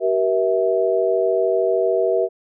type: tone cluster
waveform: sine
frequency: 382.5 / 475.8 / 653 Hz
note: G4 / A#4 / E5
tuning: -42 / +35 / -17 cents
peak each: -20 dBFS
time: 0-2.29 s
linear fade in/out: 50 ms
effects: none